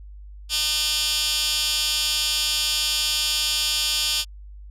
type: tone with high-pass filter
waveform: 15% pulse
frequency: 303.2 Hz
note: D#4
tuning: 45 cents flat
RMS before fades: -23 dBFS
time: 0.49-4.25 s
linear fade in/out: 50 ms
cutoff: 3800 Hz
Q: 2.3
effects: added 50 Hz sine -38 dBFS peak until 4.7 s + resampled to 32000 Hz